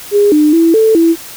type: tone with pitch steps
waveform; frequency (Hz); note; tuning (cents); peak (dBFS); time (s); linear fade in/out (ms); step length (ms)
sine; 409.6 / 301.5 / 330.6 / 441.7 / 331.2; G#4 / D4 / E4 / A4 / E4; -24 / +46 / +5 / +7 / +8; -5; 0.11-1.16; 50; 210
effects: white hiss -30 dBFS RMS until 1.36 s